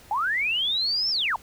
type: linear two-way sweep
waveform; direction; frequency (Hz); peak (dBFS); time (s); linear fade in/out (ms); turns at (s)
sine; up then down; 784 to 5450 to 784; -22; 0.11-1.36; 2; 1.1
effects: pink hiss -51 dBFS RMS until 1.42 s